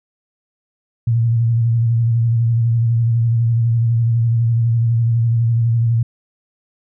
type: tone with vibrato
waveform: sine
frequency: 116 Hz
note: A#2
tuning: 8 cents flat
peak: -12 dBFS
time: 1.07-6.03 s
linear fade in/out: 5 ms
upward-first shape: square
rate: 12 Hz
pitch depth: 32 cents each way
effects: none